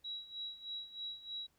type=tone with tremolo; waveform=sine; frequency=3881 Hz; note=B7; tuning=31 cents flat; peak=-39 dBFS; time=0.04-1.47 s; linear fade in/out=10 ms; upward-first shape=sine; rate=3.2 Hz; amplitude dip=80%; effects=pink hiss -75 dBFS RMS until 1.58 s